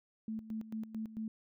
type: tone with tremolo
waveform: sine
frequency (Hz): 220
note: A3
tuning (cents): 0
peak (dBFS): -36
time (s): 0.28-1.28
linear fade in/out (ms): 2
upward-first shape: square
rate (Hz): 4.5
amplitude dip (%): 75
effects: none